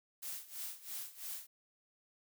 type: noise with tremolo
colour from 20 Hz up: blue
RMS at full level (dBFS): -42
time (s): 0.22-1.47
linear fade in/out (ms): 10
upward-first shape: sine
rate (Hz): 3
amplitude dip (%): 85
effects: none